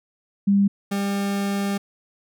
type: tone pair in turn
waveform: sine / 40% pulse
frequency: 199.5 / 199.5 Hz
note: G3 / G3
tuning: +31 / +31 cents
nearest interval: unison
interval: 0 cents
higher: neither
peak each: -14 / -21 dBFS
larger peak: first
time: 0.47-0.68 / 0.91-1.78 s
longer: second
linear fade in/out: 10 ms
effects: none